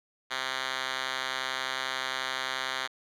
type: tone with band-pass filter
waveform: 5% pulse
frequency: 131.3 Hz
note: C3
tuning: 6 cents sharp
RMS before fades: -33 dBFS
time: 0.3-2.88 s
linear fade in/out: 20 ms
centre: 2700 Hz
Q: 1.6
effects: none